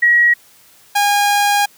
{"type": "tone pair in turn", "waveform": ["sine", "sawtooth"], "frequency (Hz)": [1907, 816.3], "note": ["A#6", "G#5"], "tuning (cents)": [39, -30], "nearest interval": "octave + minor third", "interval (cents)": 1469, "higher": "first", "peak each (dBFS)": -8, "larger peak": "neither", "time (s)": [[0.02, 0.34], [0.95, 1.66]], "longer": "second", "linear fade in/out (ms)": 10, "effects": ["white hiss -48 dBFS RMS until 1.77 s", "high-pass 60 Hz 12 dB/octave"]}